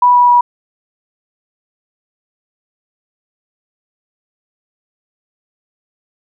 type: tone with pitch steps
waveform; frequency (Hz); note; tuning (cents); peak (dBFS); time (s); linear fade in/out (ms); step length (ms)
sine; 982 / 975.8 / 969.6; B5 / B5 / B5; -10 / -21 / -32; -5; 0.02-0.41; 5; 130
effects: none

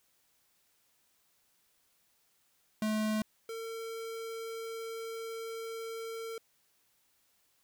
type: tone pair in turn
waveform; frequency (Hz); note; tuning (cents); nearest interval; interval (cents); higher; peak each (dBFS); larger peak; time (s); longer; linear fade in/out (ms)
square; 215.5 / 453; A3 / A#4; -36 / -50; octave + minor second; 1286; second; -30 / -39; first; 2.82-3.22 / 3.49-6.38; second; 2
effects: white hiss -72 dBFS RMS until 7.63 s

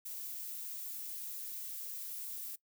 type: noise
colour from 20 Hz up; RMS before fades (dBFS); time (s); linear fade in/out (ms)
violet; -43; 0.05-2.56; 10
effects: noise-tail reverb RT60 0.1 s tail -20 dB re dry

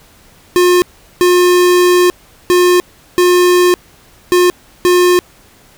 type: tone bursts at uneven times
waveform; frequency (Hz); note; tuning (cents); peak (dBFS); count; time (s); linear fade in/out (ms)
square; 357.5; F4; +41; -7; 6; 0.56-0.82 / 1.21-2.1 / 2.5-2.8 / 3.18-3.74 / 4.32-4.5 / 4.85-5.19; 0
effects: pink hiss -45 dBFS RMS until 5.77 s

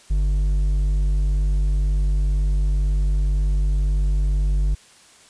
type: tone with hard clipping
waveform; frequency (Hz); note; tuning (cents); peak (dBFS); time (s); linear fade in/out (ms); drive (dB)
sine; 49; G1; 0; -18; 0.1-4.75; 10; 5
effects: white hiss -50 dBFS RMS until 5.29 s + resampled to 22050 Hz

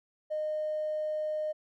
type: tone with tanh clipping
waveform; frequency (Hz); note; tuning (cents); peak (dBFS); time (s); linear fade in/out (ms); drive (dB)
triangle; 614; D#5; -23; -29; 0.3-1.53; 20; 1
effects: none

